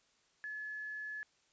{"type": "tone with quantisation", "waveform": "sine", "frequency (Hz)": 1712, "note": "A6", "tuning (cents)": -48, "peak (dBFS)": -40, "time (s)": [0.44, 1.23], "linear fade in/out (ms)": 0, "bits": 11, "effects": ["white hiss -72 dBFS RMS until 1.52 s", "resampled to 16000 Hz"]}